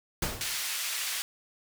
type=noise with exponential decay; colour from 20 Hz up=pink; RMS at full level=-27 dBFS; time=0.22-0.65 s; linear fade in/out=5 ms; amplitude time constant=93 ms
type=band-pass noise; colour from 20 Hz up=pink; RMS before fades=-33 dBFS; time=0.41-1.22 s; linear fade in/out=0 ms; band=2100 to 16000 Hz; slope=12 dB/octave
effects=none